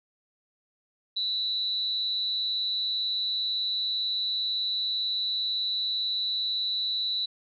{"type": "tone with amplitude modulation", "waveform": "sine", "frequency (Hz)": 3951, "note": "B7", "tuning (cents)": 0, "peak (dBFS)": -23, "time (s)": [1.16, 7.26], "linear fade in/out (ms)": 10, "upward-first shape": "sine", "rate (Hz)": 218, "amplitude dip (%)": 65, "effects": []}